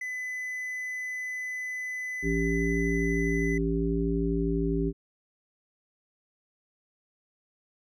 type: tone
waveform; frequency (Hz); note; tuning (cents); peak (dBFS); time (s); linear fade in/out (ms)
triangle; 2007; B6; +27; -30; 0.01-3.58; 5
type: harmonic tone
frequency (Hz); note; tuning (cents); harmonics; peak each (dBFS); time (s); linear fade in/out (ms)
56.2; A1; +37; 1 / 3 / 5 / 7; -30 / -30 / -30 / -30; 2.22-4.93; 50
effects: none